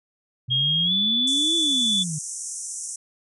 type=exponential two-way sweep; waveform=sine; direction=up then down; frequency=122.2 to 340 to 146.6 Hz; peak=-27 dBFS; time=0.48-2.19 s; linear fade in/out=10 ms; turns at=1.56 s
type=tone with pitch glide; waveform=sine; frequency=3254 to 3467 Hz; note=G#7 to A7; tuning=-36 to -26 cents; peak=-19 dBFS; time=0.5-2.04 s; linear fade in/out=20 ms; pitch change=+110 cents; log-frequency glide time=0.84-0.92 s
type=band-pass noise; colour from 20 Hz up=white; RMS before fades=-33 dBFS; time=1.27-2.96 s; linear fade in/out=5 ms; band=5700 to 9700 Hz; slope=96 dB/octave
effects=none